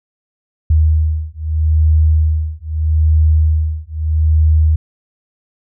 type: beating tone pair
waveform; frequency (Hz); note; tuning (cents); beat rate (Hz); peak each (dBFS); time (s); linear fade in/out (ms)
sine; 77.78 / 78.57; D#2 / D#2; 0 / +17; 0.79; -13; 0.7-4.76; 5
effects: none